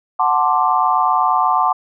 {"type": "chord", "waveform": "sine", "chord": "D dominant seventh", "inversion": "first", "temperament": "equal", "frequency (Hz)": [740, 880, 1046.5, 1174.7], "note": ["F#5", "A5", "C6", "D6"], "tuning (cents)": [0, 0, 0, 0], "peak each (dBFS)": -18, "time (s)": [0.19, 1.73], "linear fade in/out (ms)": 10, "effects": []}